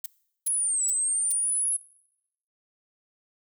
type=noise bursts; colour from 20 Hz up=violet; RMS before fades=-32 dBFS; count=4; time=0.04-1.324 s; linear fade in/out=5 ms; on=21 ms; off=400 ms
type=linear two-way sweep; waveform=sine; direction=down then up; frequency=10710 to 7780 to 10710 Hz; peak=-23 dBFS; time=0.46-1.77 s; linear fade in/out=10 ms; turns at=0.84 s
effects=noise-tail reverb RT60 0.8 s tail -21 dB re dry